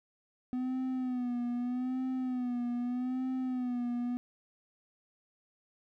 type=tone with vibrato; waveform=triangle; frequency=250 Hz; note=B3; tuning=21 cents sharp; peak=-29 dBFS; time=0.53-4.17 s; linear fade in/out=0 ms; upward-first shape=sine; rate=0.81 Hz; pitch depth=62 cents each way; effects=none